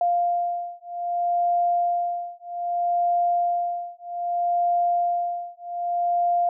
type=beating tone pair; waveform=sine; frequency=698.5 / 699.13 Hz; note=F5 / F5; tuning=0 / +2 cents; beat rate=0.63 Hz; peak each=-24 dBFS; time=0.01-6.49 s; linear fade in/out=2 ms; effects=none